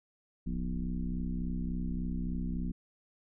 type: tone with frequency modulation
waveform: sine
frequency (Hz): 110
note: A2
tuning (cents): 0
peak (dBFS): -31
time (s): 0.46-2.72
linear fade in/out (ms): 10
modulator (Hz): 63.5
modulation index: 2.3
effects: none